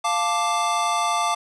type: chord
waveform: square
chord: D minor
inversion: first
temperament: equal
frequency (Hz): 698.5 / 880 / 1174.7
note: F5 / A5 / D6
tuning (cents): 0 / 0 / 0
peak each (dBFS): -26 / -26 / -24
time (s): 0.04-1.35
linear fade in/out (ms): 10
effects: resampled to 24000 Hz + 8-bit